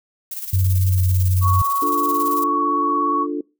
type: noise with tremolo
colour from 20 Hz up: violet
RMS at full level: -28 dBFS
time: 0.31-2.44 s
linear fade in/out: 5 ms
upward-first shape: square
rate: 18 Hz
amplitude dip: 55%
type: tone with pitch glide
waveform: sine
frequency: 93.8 to 92.3 Hz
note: F#2 to F#2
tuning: +24 to -4 cents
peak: -14 dBFS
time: 0.53-1.62 s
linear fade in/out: 5 ms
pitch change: -28 cents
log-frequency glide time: 0.89-1.01 s
type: tone with vibrato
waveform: sine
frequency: 1117 Hz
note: C#6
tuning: 13 cents sharp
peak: -17 dBFS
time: 1.41-3.27 s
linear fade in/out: 50 ms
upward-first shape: triangle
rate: 17 Hz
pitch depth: 19 cents each way
type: chord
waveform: sine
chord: D minor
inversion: none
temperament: equal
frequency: 293.7 / 349.2 / 440 Hz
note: D4 / F4 / A4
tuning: 0 / 0 / 0 cents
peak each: -23 / -27 / -29 dBFS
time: 1.82-3.41 s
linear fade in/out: 5 ms
effects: noise-tail reverb RT60 0.3 s tail -23 dB re dry